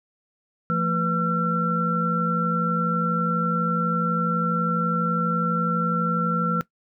sine tone cluster, 171.3 / 223.4 / 494.6 / 1354 Hz, F3 / A3 / B4 / E6, -33 / +27 / +3 / +46 cents, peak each -24 / -29 / -31 / -23 dBFS, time 0.7-6.61 s, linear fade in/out 0 ms, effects noise-tail reverb RT60 0.1 s tail -18 dB re dry

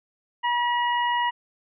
harmonic tone, 963 Hz, B5, 44 cents flat, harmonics 1 / 2 / 3, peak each -22 / -28 / -32 dBFS, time 0.43-1.31 s, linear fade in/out 20 ms, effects none

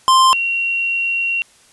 square / sine tone pair in turn, 1046.5 / 2744 Hz, C6 / F7, 0 / -31 cents, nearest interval octave + perfect fourth, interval 1669 cents, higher second, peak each -9 / -16 dBFS, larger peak first, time 0.08-0.33 / 0.33-1.42 s, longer second, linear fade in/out 0 ms, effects white hiss -50 dBFS RMS until 1.72 s + resampled to 24000 Hz

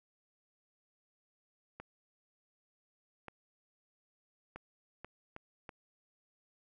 clicks, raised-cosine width 0.5 ms, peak -30 dBFS, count 6, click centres 1.8 / 3.283 / 4.56 / 5.046 / 5.364 / 5.692 s, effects none

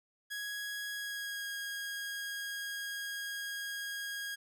sawtooth tone with pitch glide, 1662 to 1637.2 Hz, G#6 to G#6, +1 to -25 cents, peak -34 dBFS, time 0.3-4.36 s, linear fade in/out 20 ms, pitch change -26 cents, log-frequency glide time 0.93-1.48 s, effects none

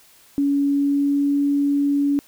sine tone with pitch glide, 282 to 284.1 Hz, C#4 to C#4, +30 to +43 cents, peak -16 dBFS, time 0.38-2.19 s, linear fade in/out 0 ms, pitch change +13 cents, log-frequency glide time 0.66-1.39 s, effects white hiss -52 dBFS RMS until 2.27 s

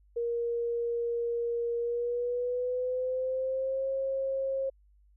sine tone with pitch glide, 470.8 to 537.7 Hz, A#4 to C5, +17 to +47 cents, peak -28 dBFS, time 0.16-4.7 s, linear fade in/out 10 ms, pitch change +230 cents, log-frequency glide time 1.78-3.88 s, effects added 50 Hz sine -59 dBFS peak until 5.16 s

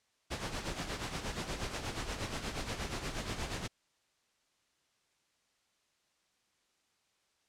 pink noise with tremolo, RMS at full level -36 dBFS, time 0.3-3.68 s, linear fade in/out 20 ms, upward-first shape sine, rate 8.4 Hz, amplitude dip 60%, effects white hiss -75 dBFS RMS until 7.48 s + low-pass 7000 Hz 12 dB/octave

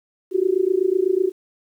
sine tone with amplitude modulation, 373.7 Hz, F#4, 17 cents sharp, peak -12 dBFS, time 0.31-1.32 s, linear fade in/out 50 ms, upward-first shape sine, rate 28 Hz, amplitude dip 95%, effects 9-bit

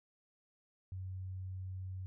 sine tone, 93.5 Hz, F#2, 19 cents sharp, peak -40 dBFS, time 0.92-2.06 s, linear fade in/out 0 ms, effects none

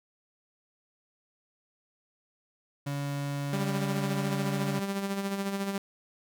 35% pulse tone, 141.9 Hz, C#3, 41 cents sharp, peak -29 dBFS, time 2.86-4.8 s, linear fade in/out 10 ms
sawtooth tone with tremolo, 197.3 Hz, G3, 11 cents sharp, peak -24 dBFS, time 3.53-5.78 s, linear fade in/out 2 ms, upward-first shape sine, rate 14 Hz, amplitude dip 50%
effects none

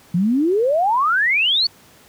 sine exponential sweep, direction up, 165.4 to 4567 Hz, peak -14 dBFS, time 0.14-1.67 s, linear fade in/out 5 ms, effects pink hiss -49 dBFS RMS until 2.08 s + high-pass 80 Hz 12 dB/octave

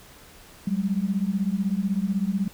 sine beating tone pair, 187.7 / 203.7 Hz, F#3 / G#3, +25 / -33 cents, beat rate 16 Hz, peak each -25 dBFS, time 0.67-2.48 s, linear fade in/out 5 ms, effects pink hiss -49 dBFS RMS until 2.53 s

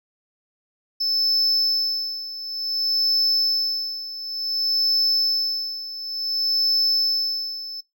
triangle tone with tremolo, 5260 Hz, E8, 5 cents flat, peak -15 dBFS, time 1-7.81 s, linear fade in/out 10 ms, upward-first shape sine, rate 0.56 Hz, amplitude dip 80%, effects noise-tail reverb RT60 0.2 s tail -24 dB re dry

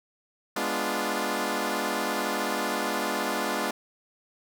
10% pulse chord, G# diminished seventh, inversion none, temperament equal, 207.7 / 246.9 / 293.7 / 349.2 Hz, G#3 / B3 / D4 / F4, 0 / 0 / 0 / 0 cents, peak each -24 dBFS, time 0.56-3.71 s, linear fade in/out 5 ms, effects none

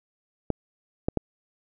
clicks, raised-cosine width 2 ms, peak -10 dBFS, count 3, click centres 0.503 / 1.085 / 1.173 s, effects none

